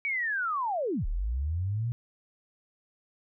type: linear two-way sweep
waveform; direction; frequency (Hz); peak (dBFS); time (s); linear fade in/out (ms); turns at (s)
sine; down then up; 2287 to 32.45 to 122.8; -27; 0.05-1.92; 0; 1.06
effects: none